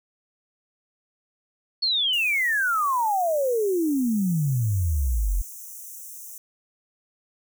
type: exponential sweep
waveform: sine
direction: down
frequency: 4435 to 41.2 Hz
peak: -20 dBFS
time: 1.82-5.42 s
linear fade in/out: 10 ms
type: high-pass noise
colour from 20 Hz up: white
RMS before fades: -40 dBFS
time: 2.13-6.38 s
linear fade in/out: 2 ms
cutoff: 5800 Hz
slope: 96 dB/octave
effects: none